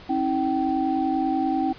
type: tone cluster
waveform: sine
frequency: 270.4 / 320.5 / 771 Hz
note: C#4 / E4 / G5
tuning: -43 / -49 / -29 cents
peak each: -25 dBFS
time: 0.09-1.73 s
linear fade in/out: 10 ms
effects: pink hiss -45 dBFS RMS until 1.78 s + resampled to 11025 Hz